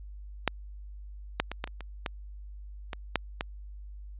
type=clicks; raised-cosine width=0.3 ms; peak=-7 / -8 / -18 / -15 / -26 / -25 / -14 / -18 / -8 / -14 dBFS; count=10; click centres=0.477 / 1.4 / 1.516 / 1.641 / 1.675 / 1.807 / 2.062 / 2.932 / 3.157 / 3.409 s; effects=added 50 Hz sine -41 dBFS peak until 4.19 s + resampled to 8000 Hz